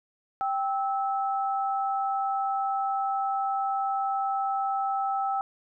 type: tone pair together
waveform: sine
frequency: 784 / 1304.5 Hz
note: G5 / E6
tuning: 0 / -18 cents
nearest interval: major sixth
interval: 882 cents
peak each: -26 / -31 dBFS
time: 0.41-5.41 s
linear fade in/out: 0 ms
effects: none